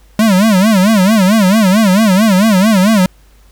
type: tone with vibrato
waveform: square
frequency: 202.9 Hz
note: G#3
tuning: 40 cents flat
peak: -7 dBFS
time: 0.19-3.06 s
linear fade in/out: 2 ms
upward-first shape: sine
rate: 4.5 Hz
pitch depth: 190 cents each way
effects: added 50 Hz sine -42 dBFS peak until 3.51 s + pink hiss -51 dBFS RMS until 3.51 s